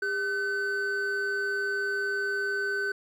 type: tone pair together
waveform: triangle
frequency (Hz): 402.3 / 1518.9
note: G4 / F#6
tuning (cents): +45 / +45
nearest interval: octave + major seventh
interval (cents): 2300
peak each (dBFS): -31 / -26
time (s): 0.02-2.92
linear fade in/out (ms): 5
effects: none